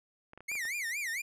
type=clicks; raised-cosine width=0.5 ms; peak=-34 dBFS; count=6; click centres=0.334 / 0.376 / 0.406 / 0.516 / 0.554 / 0.653 s
type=tone with vibrato; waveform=45% pulse; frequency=2093 Hz; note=C7; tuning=in tune; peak=-33 dBFS; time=0.48-1.22 s; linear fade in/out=10 ms; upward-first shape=sine; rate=4.4 Hz; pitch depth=260 cents each way
effects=resampled to 32000 Hz